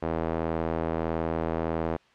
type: tone with band-pass filter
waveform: sawtooth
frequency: 81.6 Hz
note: E2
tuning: 17 cents flat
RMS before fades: -29 dBFS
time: 0.02-1.97 s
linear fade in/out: 10 ms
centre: 550 Hz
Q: 0.96
effects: white hiss -60 dBFS RMS until 2.14 s + low-pass 3000 Hz 12 dB/octave